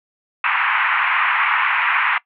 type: band-pass noise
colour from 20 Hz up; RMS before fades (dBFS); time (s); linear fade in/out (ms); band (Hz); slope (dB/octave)
pink; -18; 0.44-2.18; 2; 930 to 2600; 48
effects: noise-tail reverb RT60 0.1 s tail -20 dB re dry